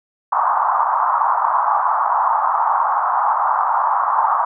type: band-pass noise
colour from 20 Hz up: pink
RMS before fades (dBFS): -17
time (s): 0.32-4.45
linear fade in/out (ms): 5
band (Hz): 810 to 1200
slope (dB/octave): 48
effects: none